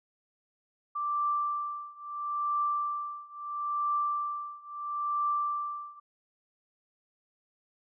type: tone with tremolo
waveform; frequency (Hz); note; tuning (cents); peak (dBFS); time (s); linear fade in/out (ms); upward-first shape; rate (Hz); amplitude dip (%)
sine; 1174.7; D6; 0; -25; 0.95-6; 10; triangle; 0.75; 95
effects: none